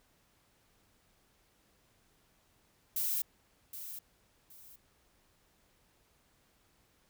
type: noise with echo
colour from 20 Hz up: violet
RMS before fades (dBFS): -33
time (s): 2.96-3.22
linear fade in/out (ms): 5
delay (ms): 770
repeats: 2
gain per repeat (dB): -11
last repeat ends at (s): 4.76
effects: pink hiss -70 dBFS RMS until 7.09 s